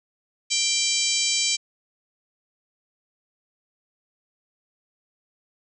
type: harmonic tone with a mistuned harmonic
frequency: 784 Hz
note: G5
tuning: in tune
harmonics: 3 / 4 / 5 / 6 / 7 / 8 / 9 / 10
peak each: -29 / -29 / -29 / -29 / -29 / -29 / -29 / -29 dBFS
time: 0.5-1.57 s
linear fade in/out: 20 ms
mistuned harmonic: 5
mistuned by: +15 cents
effects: none